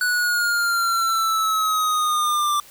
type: exponential sweep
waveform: square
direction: down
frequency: 1482 to 1175 Hz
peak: -19 dBFS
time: 0.01-2.6 s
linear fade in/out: 2 ms
effects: white hiss -47 dBFS RMS until 2.7 s